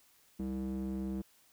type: tone with band-pass filter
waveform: square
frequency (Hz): 65.41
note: C2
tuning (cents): 0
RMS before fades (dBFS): -37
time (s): 0.39-1.22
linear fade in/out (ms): 10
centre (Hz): 250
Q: 9.1
effects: white hiss -66 dBFS RMS until 1.52 s